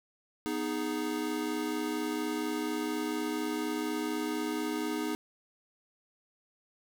square chord, G# minor, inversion first, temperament equal, 246.9 / 311.1 / 415.3 Hz, B3 / D#4 / G#4, 0 / 0 / 0 cents, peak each -38 / -34 / -38 dBFS, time 0.46-5.15 s, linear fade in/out 0 ms, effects 9-bit

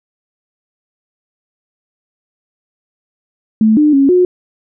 sine tone with pitch steps, 218.5 / 300.2 / 275.1 / 361.7 Hz, A3 / D4 / C#4 / F#4, -12 / +38 / -13 / -39 cents, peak -6 dBFS, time 3.61-4.25 s, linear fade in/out 2 ms, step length 160 ms, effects none

